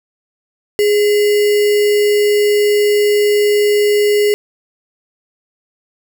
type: tone with sample-and-hold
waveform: sine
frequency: 415.3 Hz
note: G#4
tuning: in tune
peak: -9 dBFS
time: 0.79-4.34 s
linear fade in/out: 0 ms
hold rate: 2450 Hz
effects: none